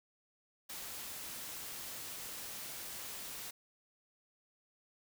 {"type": "noise", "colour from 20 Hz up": "white", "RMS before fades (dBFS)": -45, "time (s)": [0.69, 3.51], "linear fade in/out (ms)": 10, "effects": []}